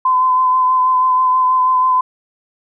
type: tone with vibrato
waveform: sine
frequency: 1021 Hz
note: C6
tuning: 43 cents flat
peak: -10 dBFS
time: 0.05-2.01 s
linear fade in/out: 5 ms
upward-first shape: sine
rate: 6.2 Hz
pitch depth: 19 cents each way
effects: none